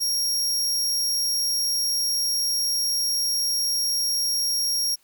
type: tone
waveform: sawtooth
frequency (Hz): 5588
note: F8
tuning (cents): 0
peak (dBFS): -19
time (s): 0-4.96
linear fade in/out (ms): 20
effects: white hiss -62 dBFS RMS until 5.03 s